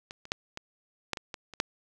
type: clicks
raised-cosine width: 0.2 ms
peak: -23 / -28 / -11 / -20 / -12 / -19 / -20 / -27 / -8 dBFS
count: 9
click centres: 0.109 / 0.254 / 0.319 / 0.574 / 1.133 / 1.172 / 1.342 / 1.537 / 1.601 s
effects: none